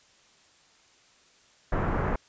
pink low-pass noise, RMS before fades -27 dBFS, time 1.72-2.16 s, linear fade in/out 5 ms, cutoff 1600 Hz, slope 24 dB/octave, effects white hiss -60 dBFS RMS until 2.28 s + resampled to 16000 Hz

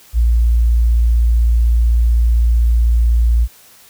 sine tone, 57.9 Hz, A#1, 11 cents flat, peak -9 dBFS, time 0.13-3.48 s, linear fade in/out 50 ms, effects white hiss -45 dBFS RMS until 3.89 s

